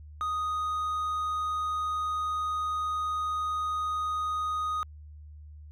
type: tone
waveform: triangle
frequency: 1244.5 Hz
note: D#6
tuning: in tune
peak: -26 dBFS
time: 0.21-4.83 s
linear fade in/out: 0 ms
effects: added 75 Hz sine -44 dBFS peak until 5.71 s